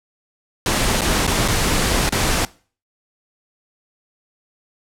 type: noise with dropouts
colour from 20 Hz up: pink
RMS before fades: -18 dBFS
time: 0.66-2.45 s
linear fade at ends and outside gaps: 1 ms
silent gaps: 1.009-1.017 / 1.267-1.276 / 1.479-1.484 / 2.092-2.123 s
effects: noise-tail reverb RT60 0.4 s tail -21 dB re dry + low-pass 11000 Hz 12 dB/octave